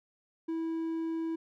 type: tone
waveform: triangle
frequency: 326.6 Hz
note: E4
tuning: 16 cents flat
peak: -29 dBFS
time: 0.48-1.36 s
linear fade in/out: 10 ms
effects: none